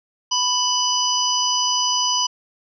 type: harmonic tone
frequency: 992 Hz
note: B5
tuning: 7 cents sharp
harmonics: 1 / 3 / 5 / 6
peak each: -23 / -23 / -23 / -23 dBFS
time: 0.31-2.27 s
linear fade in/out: 10 ms
effects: none